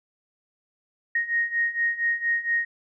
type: beating tone pair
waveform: sine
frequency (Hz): 1864.7 / 1869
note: A#6 / A#6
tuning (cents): 0 / +4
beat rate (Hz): 4.3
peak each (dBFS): -27 / -24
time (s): 1.15-2.65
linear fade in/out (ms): 5
effects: none